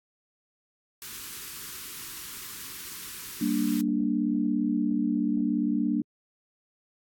white band-stop noise, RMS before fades -40 dBFS, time 1.02-3.81 s, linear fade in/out 0 ms, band 430 to 990 Hz, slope 48 dB/octave
sine chord, G minor, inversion none, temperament equal, 196 / 233.1 / 293.7 Hz, G3 / Bb3 / D4, 0 / 0 / 0 cents, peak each -30 / -27 / -27 dBFS, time 3.41-6.02 s, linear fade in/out 5 ms
effects AAC 64 kbps

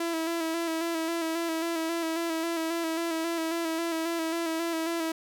sawtooth tone with vibrato, 330 Hz, E4, 2 cents sharp, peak -24 dBFS, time 0-5.12 s, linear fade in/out 5 ms, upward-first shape square, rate 3.7 Hz, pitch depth 32 cents each way, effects none

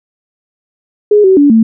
sine tone with pitch steps, 416.8 / 379.5 / 287.5 / 224 Hz, G#4 / F#4 / D4 / A3, +6 / +44 / -37 / +31 cents, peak -3 dBFS, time 1.11-1.63 s, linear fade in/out 5 ms, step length 130 ms, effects none

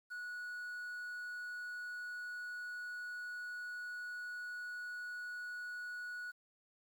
triangle tone with quantisation, 1464 Hz, F#6, 19 cents flat, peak -40 dBFS, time 0.1-6.32 s, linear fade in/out 20 ms, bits 11, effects none

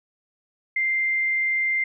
sine tone, 2093 Hz, C7, in tune, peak -20 dBFS, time 0.76-1.84 s, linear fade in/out 5 ms, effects none

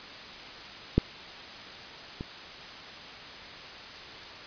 clicks, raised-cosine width 3 ms, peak -7 / -22 dBFS, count 2, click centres 0.98 / 2.209 s, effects white hiss -43 dBFS RMS until 4.46 s + resampled to 11025 Hz

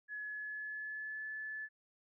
sine tone with pitch glide, 1697 to 1732.7 Hz, G#6 to A6, +37 to -27 cents, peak -40 dBFS, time 0.08-1.69 s, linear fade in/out 50 ms, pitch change +36 cents, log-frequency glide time 0.2-1.27 s, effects none

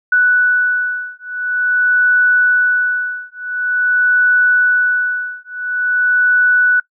sine beating tone pair, 1482 / 1482.47 Hz, F#6 / F#6, +2 / +3 cents, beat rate 0.47 Hz, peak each -14 dBFS, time 0.12-6.8 s, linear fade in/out 5 ms, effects noise-tail reverb RT60 0.1 s tail -22 dB re dry

